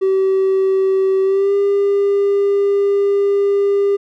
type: tone with pitch glide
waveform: triangle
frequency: 383.3 to 400.7 Hz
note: G4 to G4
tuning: -39 to +38 cents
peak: -9 dBFS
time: 0.01-3.97 s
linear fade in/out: 20 ms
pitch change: +77 cents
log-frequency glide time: 1.23-1.54 s
effects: tanh soft clip ceiling -7 dBFS